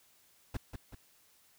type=noise with echo; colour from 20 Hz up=brown; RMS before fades=-35 dBFS; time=0.54-0.57 s; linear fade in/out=5 ms; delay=190 ms; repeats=2; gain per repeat=-6 dB; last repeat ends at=0.95 s; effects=white hiss -66 dBFS RMS until 1.58 s

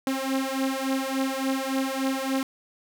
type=beating tone pair; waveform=sawtooth; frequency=265.2 / 268.7 Hz; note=C4 / C4; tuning=+23 / +46 cents; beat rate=3.5 Hz; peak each=-24 dBFS; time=0.07-2.43 s; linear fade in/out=2 ms; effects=none

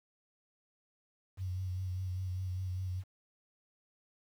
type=tone with vibrato; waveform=sine; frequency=92.5 Hz; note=F#2; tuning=in tune; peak=-34 dBFS; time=1.37-3.04 s; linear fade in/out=50 ms; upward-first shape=sine; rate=5 Hz; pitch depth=32 cents each way; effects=10-bit

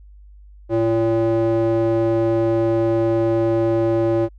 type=tone with band-pass filter; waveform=square; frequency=113.7 Hz; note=A#2; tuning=43 cents flat; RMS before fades=-18 dBFS; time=0.69-4.29 s; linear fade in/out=50 ms; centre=440 Hz; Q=7.6; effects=added 50 Hz sine -41 dBFS peak until 4.38 s

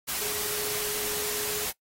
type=tone in noise; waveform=sine; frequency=420 Hz; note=G#4; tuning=19 cents sharp; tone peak=-38 dBFS; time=0.2-1.66 s; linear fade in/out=20 ms; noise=white; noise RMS=-31 dBFS; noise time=0.07-1.72 s; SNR=-10 dB; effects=noise-tail reverb RT60 0.1 s tail -19 dB re dry + AAC 48 kbps

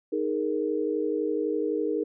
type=chord; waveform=sine; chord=D# suspended fourth; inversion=none; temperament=just; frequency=311.1 / 414.8 / 466.7 Hz; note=D#4 / G#4 / A#4; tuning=0 / -2 / +2 cents; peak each=-29 dBFS; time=0.12-2.04 s; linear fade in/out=10 ms; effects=none

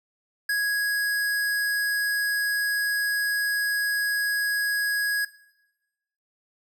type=tone; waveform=square; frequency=1661.2 Hz; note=G#6; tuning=in tune; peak=-23 dBFS; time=0.49-5.25 s; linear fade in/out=5 ms; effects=noise-tail reverb RT60 1.0 s tail -20 dB re dry

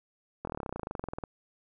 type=slowing click train; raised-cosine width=1 ms; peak=-21 dBFS; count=23; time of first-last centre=0.45-1.238 s; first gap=23 ms; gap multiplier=1.04; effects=none

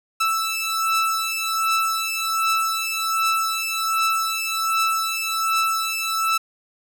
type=beating tone pair; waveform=sawtooth; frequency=1318.5 / 1319.8 Hz; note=E6 / E6; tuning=0 / +2 cents; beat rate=1.3 Hz; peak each=-19 / -20 dBFS; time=0.2-6.38 s; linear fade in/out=10 ms; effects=none

